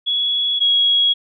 sine tone pair in turn, 3367 / 3319 Hz, G#7 / G#7, +23 / -2 cents, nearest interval unison, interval 25 cents, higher first, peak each -16 / -12 dBFS, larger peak second, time 0.06-0.6 / 0.6-1.14 s, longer neither, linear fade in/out 20 ms, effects none

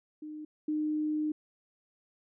sine tone pair in turn, 305.1 / 305.1 Hz, D#4 / D#4, -34 / -34 cents, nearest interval unison, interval 0 cents, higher neither, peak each -39 / -28 dBFS, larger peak second, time 0.22-0.45 / 0.68-1.32 s, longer second, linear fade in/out 5 ms, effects none

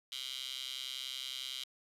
15% pulse tone with high-pass filter, 130.81 Hz, C3, in tune, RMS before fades -42 dBFS, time 0.12-1.64 s, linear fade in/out 2 ms, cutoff 3400 Hz, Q 5.2, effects resampled to 32000 Hz

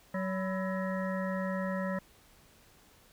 harmonic tone with a mistuned harmonic, 188.3 Hz, F#3, 31 cents sharp, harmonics 1 / 3 / 5 / 7 / 9 / 10, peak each -33 / -36 / -42 / -44 / -46 / -43 dBFS, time 0.14-1.99 s, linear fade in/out 5 ms, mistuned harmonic 5, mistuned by +97 cents, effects pink hiss -61 dBFS RMS until 3.12 s

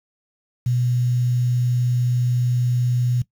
sine tone with quantisation, 123.1 Hz, B2, 5 cents flat, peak -17 dBFS, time 0.66-3.22 s, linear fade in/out 5 ms, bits 7, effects noise-tail reverb RT60 0.1 s tail -18 dB re dry

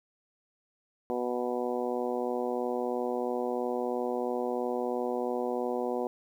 harmonic tone, 123 Hz, B2, 7 cents flat, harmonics 2 / 3 / 4 / 5 / 6 / 7 / 8, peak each -36 / -34 / -33 / -39 / -37 / -43 / -43 dBFS, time 1.1-6.07 s, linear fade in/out 0 ms, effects 10-bit

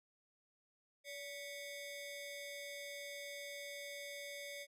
sawtooth ring-modulated tone, 1396.9 Hz, F6, in tune, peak -39 dBFS, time 1.04-4.67 s, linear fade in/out 50 ms, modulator 825 Hz, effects resampled to 32000 Hz

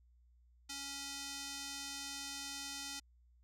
square tone with band-pass filter, 278.8 Hz, C#4, 10 cents sharp, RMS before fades -45 dBFS, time 0.69-3 s, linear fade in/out 10 ms, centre 5700 Hz, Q 1.3, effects added 60 Hz sine -64 dBFS peak until 3.43 s

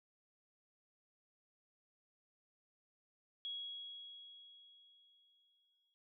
sine tone with exponential decay, 3322 Hz, G#7, in tune, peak -40 dBFS, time 3.45-5.94 s, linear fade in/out 0 ms, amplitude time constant 540 ms, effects none

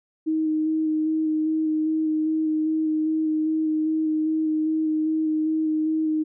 sine tone with vibrato, 313.2 Hz, D#4, 11 cents sharp, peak -20 dBFS, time 0.26-6.24 s, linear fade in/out 20 ms, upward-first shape square, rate 2.5 Hz, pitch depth 13 cents each way, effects none

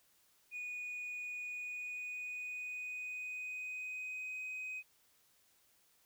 sine tone with pitch glide, 2465 to 2514 Hz, D#7 to D#7, -17 to +17 cents, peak -38 dBFS, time 0.51-4.83 s, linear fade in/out 50 ms, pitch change +34 cents, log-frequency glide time 1.48-4.4 s, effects tanh soft clip ceiling -39 dBFS + white hiss -71 dBFS RMS until 6.05 s

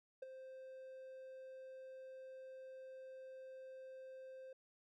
triangle tone with ADSR envelope, 523.3 Hz, C5, in tune, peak -40 dBFS, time 0.22-4.53 s, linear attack 7 ms, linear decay 15 ms, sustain -9 dB, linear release 4 ms, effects none

